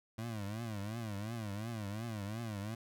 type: tone with vibrato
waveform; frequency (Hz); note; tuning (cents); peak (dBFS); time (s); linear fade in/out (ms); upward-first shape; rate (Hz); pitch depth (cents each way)
25% pulse; 108; A2; -32; -35; 0.18-2.75; 5; triangle; 2.8; 180
effects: none